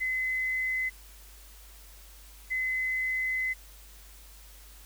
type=tone pair in turn; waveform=sine; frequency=2036 / 2036 Hz; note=C7 / C7; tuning=-48 / -48 cents; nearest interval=unison; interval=0 cents; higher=neither; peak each=-27 dBFS; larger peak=neither; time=0-0.9 / 2.5-3.54 s; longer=second; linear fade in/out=20 ms; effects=added 50 Hz sine -50 dBFS peak until 4.85 s + white hiss -54 dBFS RMS until 4.85 s